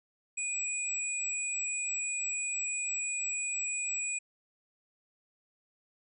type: tone pair together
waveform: sine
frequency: 2462 / 7801 Hz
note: D#7 / B8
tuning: -19 / -22 cents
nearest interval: octave + minor sixth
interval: 1997 cents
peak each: -36 / -33 dBFS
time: 0.37-4.19 s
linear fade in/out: 10 ms
effects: none